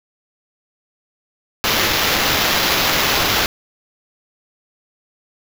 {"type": "noise with sample-and-hold", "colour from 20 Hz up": "blue", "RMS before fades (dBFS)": -17, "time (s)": [1.64, 3.46], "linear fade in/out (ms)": 0, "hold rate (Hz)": 8820, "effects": []}